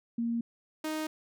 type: tone pair in turn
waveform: sine / sawtooth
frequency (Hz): 233.1 / 311.2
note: A#3 / D#4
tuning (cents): 0 / 0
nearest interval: perfect fourth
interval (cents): 500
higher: second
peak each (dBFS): -28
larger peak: neither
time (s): 0.18-0.41 / 0.84-1.07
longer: neither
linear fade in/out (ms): 5
effects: none